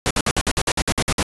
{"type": "noise bursts", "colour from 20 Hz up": "pink", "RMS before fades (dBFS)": -19, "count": 12, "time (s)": [0.06, 1.228], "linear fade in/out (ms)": 0, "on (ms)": 46, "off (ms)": 56, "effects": ["resampled to 24000 Hz"]}